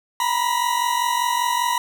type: tone pair together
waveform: 40% pulse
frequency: 947 / 992.1 Hz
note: A#5 / B5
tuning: +27 / +8 cents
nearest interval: minor second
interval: 81 cents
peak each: -21 dBFS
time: 0.2-1.78 s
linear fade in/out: 2 ms
effects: none